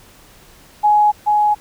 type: tone with echo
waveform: sine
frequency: 838 Hz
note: G#5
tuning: 15 cents sharp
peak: -9 dBFS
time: 0.83-1.12 s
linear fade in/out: 20 ms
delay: 430 ms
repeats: 1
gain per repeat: -2 dB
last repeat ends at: 1.55 s
effects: pink hiss -46 dBFS RMS until 1.6 s